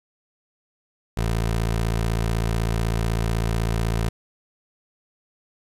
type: tone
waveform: 20% pulse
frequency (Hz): 56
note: A1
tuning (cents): +31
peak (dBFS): -16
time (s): 1.17-4.09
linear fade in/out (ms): 5
effects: resampled to 32000 Hz + 9-bit